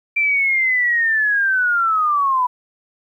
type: linear sweep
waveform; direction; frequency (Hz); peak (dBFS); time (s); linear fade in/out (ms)
sine; down; 2360 to 978; -14; 0.16-2.47; 10
effects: 9-bit